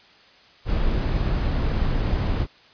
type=noise; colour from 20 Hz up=brown; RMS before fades=-22 dBFS; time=0.65-2.47 s; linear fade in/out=50 ms; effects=white hiss -52 dBFS RMS until 2.73 s + resampled to 11025 Hz